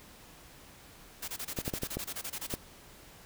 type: noise bursts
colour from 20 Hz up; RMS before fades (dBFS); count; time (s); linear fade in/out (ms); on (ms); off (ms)
white; -38; 16; 1.22-2.556; 10; 61; 24
type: clicks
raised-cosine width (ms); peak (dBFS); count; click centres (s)
2; -20; 6; 1.588 / 1.679 / 1.738 / 1.834 / 1.97 / 2.539
effects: pink hiss -54 dBFS RMS until 3.25 s